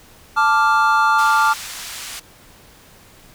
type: chord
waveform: triangle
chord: D minor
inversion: second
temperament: equal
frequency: 880 / 1174.7 / 1396.9 Hz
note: A5 / D6 / F6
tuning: 0 / 0 / 0 cents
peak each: -15 dBFS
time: 0.36-1.54 s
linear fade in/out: 20 ms
type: band-pass noise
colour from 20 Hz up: white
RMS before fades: -32 dBFS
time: 1.18-2.2 s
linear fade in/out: 10 ms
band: 990 to 7900 Hz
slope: 12 dB/octave
effects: pink hiss -47 dBFS RMS until 3.34 s